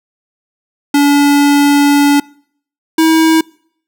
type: tone pair in turn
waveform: square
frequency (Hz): 286.4 / 321.5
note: D4 / E4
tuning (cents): -43 / -43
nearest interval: major second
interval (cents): 200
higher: second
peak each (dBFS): -7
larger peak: neither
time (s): 0.94-2.2 / 2.98-3.41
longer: first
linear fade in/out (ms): 5
effects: noise-tail reverb RT60 0.6 s tail -25 dB re dry